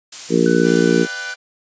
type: noise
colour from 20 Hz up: blue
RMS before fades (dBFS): -27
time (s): 0.12-1.07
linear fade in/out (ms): 5
type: harmonic tone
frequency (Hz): 58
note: A#1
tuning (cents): -8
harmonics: 3 / 4 / 5 / 6 / 7 / 8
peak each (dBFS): -19 / -19 / -19 / -19 / -19 / -19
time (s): 0.29-1.07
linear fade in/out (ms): 50
type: tone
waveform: triangle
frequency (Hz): 1494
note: F#6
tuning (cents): +16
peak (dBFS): -24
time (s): 0.46-1.34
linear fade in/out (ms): 2
type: chord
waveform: 5% pulse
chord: G dominant seventh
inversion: first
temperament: equal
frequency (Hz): 493.9 / 587.3 / 698.5 / 784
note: B4 / D5 / F5 / G5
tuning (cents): 0 / 0 / 0 / 0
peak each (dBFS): -25 / -24 / -25 / -22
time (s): 0.62-1.36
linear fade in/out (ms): 50
effects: resampled to 16000 Hz